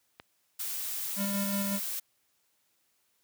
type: click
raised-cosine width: 0.3 ms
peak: -28 dBFS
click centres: 0.199 s
type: noise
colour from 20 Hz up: blue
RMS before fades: -35 dBFS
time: 0.59-2 s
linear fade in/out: 10 ms
type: tone with tremolo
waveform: square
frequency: 199.5 Hz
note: G3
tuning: 31 cents sharp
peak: -30 dBFS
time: 1.16-1.8 s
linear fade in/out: 50 ms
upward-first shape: square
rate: 5.4 Hz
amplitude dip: 25%
effects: white hiss -73 dBFS RMS until 3.23 s + high-pass 60 Hz 12 dB/octave